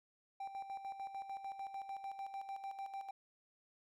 triangle tone with tremolo, 784 Hz, G5, in tune, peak -39 dBFS, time 0.4-3.11 s, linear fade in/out 5 ms, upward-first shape square, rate 6.7 Hz, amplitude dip 60%, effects none

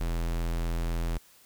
square tone, 41.97 Hz, E1, 32 cents sharp, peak -28 dBFS, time 0-1.18 s, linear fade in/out 10 ms, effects white hiss -58 dBFS RMS until 1.45 s

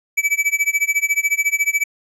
square tone with tremolo, 2300 Hz, D7, 37 cents flat, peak -13 dBFS, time 0.17-1.84 s, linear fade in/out 10 ms, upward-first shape sine, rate 14 Hz, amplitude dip 95%, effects low-pass 12000 Hz 12 dB/octave

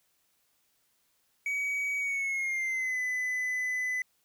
triangle tone with pitch glide, 2265 to 2006 Hz, C#7 to B6, +37 to +26 cents, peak -27 dBFS, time 1.46-4.02 s, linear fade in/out 2 ms, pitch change -211 cents, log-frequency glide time 1.98-3 s, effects white hiss -72 dBFS RMS until 4.24 s

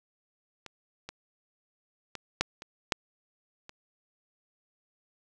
clicks, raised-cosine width 0.2 ms, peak -25 / -22 / -20 / -7 / -25 / -7 / -27 dBFS, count 7, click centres 0.663 / 1.09 / 2.153 / 2.41 / 2.621 / 2.922 / 3.694 s, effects none

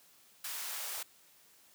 white noise with high-pass filter sweep, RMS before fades -40 dBFS, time 0.44-1.03 s, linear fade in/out 5 ms, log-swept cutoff 1100 to 570 Hz, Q 0.98, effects white hiss -63 dBFS RMS until 1.74 s + high-pass 100 Hz 12 dB/octave

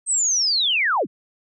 sine linear sweep, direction down, 8372 to 110 Hz, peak -17 dBFS, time 0.06-1.07 s, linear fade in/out 50 ms, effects none

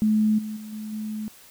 sine tone with level steps, 215 Hz, A3, 40 cents flat, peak -17 / -29 / -35 / -31 / -28 dBFS, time 0.02-1.28 s, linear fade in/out 0 ms, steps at 0.38 / 0.56 / 0.72 / 0.92 s, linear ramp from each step 10 ms, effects white hiss -50 dBFS RMS until 1.5 s

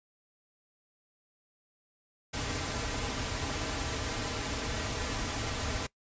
pink noise with comb filter, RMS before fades -34 dBFS, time 2.33-5.87 s, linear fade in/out 10 ms, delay 5.5 ms, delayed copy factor -0.6, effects noise-tail reverb RT60 0.1 s tail -21 dB re dry + resampled to 16000 Hz

